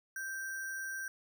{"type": "tone with sample-and-hold", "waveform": "sine", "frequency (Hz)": 1568, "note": "G6", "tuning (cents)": 0, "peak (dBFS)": -37, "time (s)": [0.16, 1.08], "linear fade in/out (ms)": 2, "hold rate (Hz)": 7350, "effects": []}